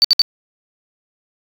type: tone bursts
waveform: sine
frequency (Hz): 4564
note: C#8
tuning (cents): +50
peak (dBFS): -6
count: 3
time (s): 0.02-0.218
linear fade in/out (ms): 0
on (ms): 24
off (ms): 63
effects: tanh soft clip ceiling -3 dBFS